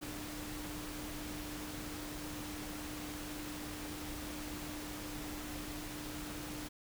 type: tone in noise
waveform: sine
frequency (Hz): 300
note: D4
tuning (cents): +37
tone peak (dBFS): -45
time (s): 0.01-6.69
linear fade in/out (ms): 20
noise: pink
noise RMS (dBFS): -45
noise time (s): 0.01-6.69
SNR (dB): -3
effects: none